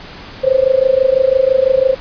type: tone with amplitude modulation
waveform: sine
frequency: 526 Hz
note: C5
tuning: 9 cents sharp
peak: -5 dBFS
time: 0.43-1.95 s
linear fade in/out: 20 ms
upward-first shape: sine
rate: 26 Hz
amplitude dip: 90%
effects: pink hiss -33 dBFS RMS until 2 s + resampled to 11025 Hz